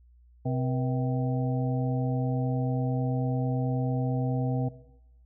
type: harmonic tone with a mistuned harmonic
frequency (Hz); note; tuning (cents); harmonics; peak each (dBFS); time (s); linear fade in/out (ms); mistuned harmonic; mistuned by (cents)
129.2; C3; -21; 1 / 2 / 4 / 5 / 6; -27 / -32 / -36 / -38 / -39; 0.45-4.69; 10; 4; -120
effects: noise-tail reverb RT60 0.9 s tail -17 dB re dry + added 60 Hz sine -54 dBFS peak until 5.25 s